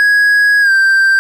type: tone with pitch glide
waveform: triangle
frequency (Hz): 1661.2 to 1571.6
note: G#6 to G6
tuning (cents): 0 to +4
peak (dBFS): -5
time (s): 0-1.19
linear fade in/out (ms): 0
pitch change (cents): -96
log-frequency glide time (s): 0.61-0.71
effects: none